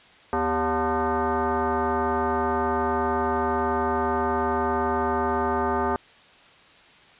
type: tone with frequency modulation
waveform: sine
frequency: 245.3 Hz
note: B3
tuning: 12 cents flat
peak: -21 dBFS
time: 0.33-5.96 s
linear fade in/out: 0 ms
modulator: 321 Hz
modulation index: 3.3
effects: white hiss -52 dBFS RMS until 7.19 s + resampled to 8000 Hz